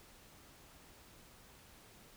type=silence; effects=pink hiss -60 dBFS RMS until 2.16 s